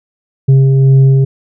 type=tone with frequency modulation; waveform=sine; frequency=135 Hz; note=C#3; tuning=45 cents flat; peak=-4 dBFS; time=0.48-1.25 s; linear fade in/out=10 ms; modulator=268 Hz; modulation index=0.36; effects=none